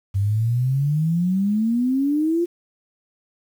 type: exponential sweep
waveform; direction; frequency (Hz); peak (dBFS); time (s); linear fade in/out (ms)
sine; up; 96 to 351.9; -17; 0.14-2.46; 20
effects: 8-bit